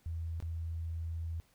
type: tone with dropouts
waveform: sine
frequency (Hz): 82.41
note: E2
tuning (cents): 0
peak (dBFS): -35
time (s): 0.06-1.4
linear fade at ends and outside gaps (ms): 0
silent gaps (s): 0.402-0.425
effects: pink hiss -69 dBFS RMS until 1.54 s